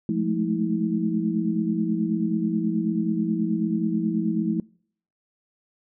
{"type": "tone cluster", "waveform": "sine", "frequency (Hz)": [174.9, 210.9, 220.2, 322.7], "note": ["F3", "G#3", "A3", "E4"], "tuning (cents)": [3, 27, 2, -37], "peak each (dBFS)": -27, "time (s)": [0.09, 4.6], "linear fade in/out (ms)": 2, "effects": ["noise-tail reverb RT60 0.6 s tail -26 dB re dry"]}